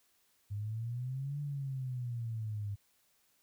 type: exponential two-way sweep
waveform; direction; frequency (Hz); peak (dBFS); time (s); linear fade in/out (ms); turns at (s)
sine; up then down; 100.1 to 146.5 to 100.1; -35; 0.5-2.76; 20; 1.4
effects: white hiss -72 dBFS RMS until 3.42 s